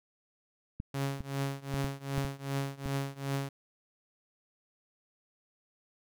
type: clicks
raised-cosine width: 5 ms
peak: -24 dBFS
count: 7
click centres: 0.801 / 1.206 / 1.741 / 1.845 / 2.18 / 2.249 / 2.859 s
type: tone with tremolo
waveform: sawtooth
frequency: 138 Hz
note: C#3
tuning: 7 cents flat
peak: -25 dBFS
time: 0.94-3.49 s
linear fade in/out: 5 ms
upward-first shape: triangle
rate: 2.6 Hz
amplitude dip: 95%
effects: none